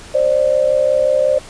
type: tone pair together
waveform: sine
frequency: 529.5 / 595 Hz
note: C5 / D5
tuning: +21 / +22 cents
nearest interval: major second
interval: 201 cents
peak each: -14 dBFS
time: 0.14-1.39 s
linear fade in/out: 10 ms
effects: pink hiss -37 dBFS RMS until 1.49 s + resampled to 22050 Hz